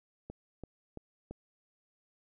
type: click train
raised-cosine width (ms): 2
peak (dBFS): -29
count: 4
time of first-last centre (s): 0.3-1.31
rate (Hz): 2.97
effects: none